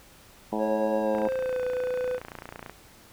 harmonic tone, 107.8 Hz, A2, 35 cents flat, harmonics 2 / 3 / 4 / 5 / 6 / 7 / 8 / 9, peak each -31 / -33 / -34 / -35 / -36 / -36 / -37 / -38 dBFS, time 0.52-1.28 s, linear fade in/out 5 ms
triangle tone with pitch glide, 548 to 502.5 Hz, C#5 to B4, -20 to +30 cents, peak -24 dBFS, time 0.58-2.2 s, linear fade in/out 50 ms, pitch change -150 cents, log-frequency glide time 0.98-1.63 s
click train, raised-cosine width 0.5 ms, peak -23 dBFS, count 46, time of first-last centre 1.15-2.696 s, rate 29.1 Hz
effects pink hiss -53 dBFS RMS until 3.12 s

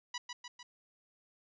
10% pulse tone with echo, 979 Hz, B5, 15 cents flat, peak -28 dBFS, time 0.14-0.18 s, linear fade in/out 5 ms, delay 150 ms, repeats 3, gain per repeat -4 dB, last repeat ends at 0.63 s, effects resampled to 16000 Hz + 11-bit

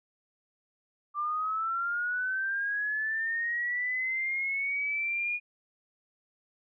sine linear sweep, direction up, 1174.7 to 2448 Hz, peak -28 dBFS, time 1.14-5.4 s, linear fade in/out 50 ms, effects none

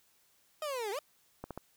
30% pulse linear two-way sweep, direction down then up, 631 to 384.3 to 631 Hz, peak -32 dBFS, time 0.62-0.99 s, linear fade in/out 2 ms, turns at 0.91 s
clicks, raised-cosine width 1 ms, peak -26 dBFS, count 3, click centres 1.44 / 1.507 / 1.576 s
effects white hiss -69 dBFS RMS until 1.76 s

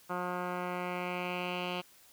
10% pulse tone with low-pass filter sweep, 179.1 Hz, F3, 44 cents sharp, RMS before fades -36 dBFS, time 0.09-1.82 s, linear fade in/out 20 ms, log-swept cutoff 1400 to 3200 Hz, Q 3.2, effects white hiss -60 dBFS RMS until 2.12 s

